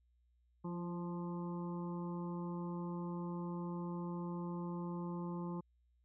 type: harmonic tone with a mistuned harmonic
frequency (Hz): 174.61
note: F3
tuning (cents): 0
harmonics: 1 / 2 / 3 / 5 / 6 / 7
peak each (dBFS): -40 / -46 / -54 / -52 / -52 / -62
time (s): 0.64-5.61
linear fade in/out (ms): 10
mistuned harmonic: 2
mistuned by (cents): -26
effects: added 60 Hz sine -70 dBFS peak until 6.04 s